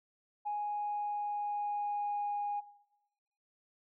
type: tone with pitch glide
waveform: sine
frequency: 830.6 to 821.5 Hz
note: G#5 to G#5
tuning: 0 to -19 cents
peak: -32 dBFS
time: 0.45-2.61 s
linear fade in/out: 20 ms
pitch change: -19 cents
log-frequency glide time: 0.58-2.39 s
effects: noise-tail reverb RT60 1.0 s tail -18 dB re dry + tanh soft clip ceiling -28 dBFS